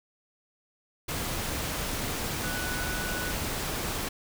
sine tone in noise, 1480 Hz, F#6, in tune, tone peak -35 dBFS, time 2.43-3.32 s, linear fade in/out 10 ms, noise pink, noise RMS -32 dBFS, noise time 1.08-4.09 s, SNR -6 dB, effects none

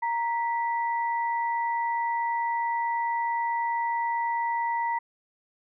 sine tone pair together, 932.3 / 1968.6 Hz, A#5 / B6, 0 / -6 cents, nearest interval octave + minor second, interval 1294 cents, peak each -25 / -34 dBFS, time 0.02-4.99 s, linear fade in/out 10 ms, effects none

